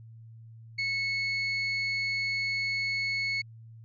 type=tone; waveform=35% pulse; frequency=2200 Hz; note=C#7; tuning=14 cents flat; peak=-26 dBFS; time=0.78-3.42 s; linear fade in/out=10 ms; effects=added 113 Hz sine -46 dBFS peak until 3.84 s + resampled to 16000 Hz